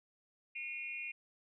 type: tone with amplitude modulation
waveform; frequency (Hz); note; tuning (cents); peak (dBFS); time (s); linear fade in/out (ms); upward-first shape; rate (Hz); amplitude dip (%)
sine; 2442; D#7; -33; -35; 0.55-1.12; 10; sine; 297; 100
effects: none